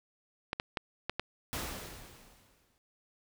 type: clicks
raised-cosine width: 0.3 ms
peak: -16 dBFS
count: 5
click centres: 0.531 / 0.599 / 0.772 / 1.096 / 1.196 s
type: noise with exponential decay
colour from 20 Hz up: pink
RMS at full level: -35 dBFS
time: 1.53-2.78 s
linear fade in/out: 0 ms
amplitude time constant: 270 ms
effects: none